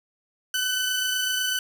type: tone pair together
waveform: sawtooth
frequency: 1512 / 2996 Hz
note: F#6 / F#7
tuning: +37 / +21 cents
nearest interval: octave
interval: 1184 cents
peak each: -23 dBFS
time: 0.54-1.59 s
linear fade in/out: 2 ms
effects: none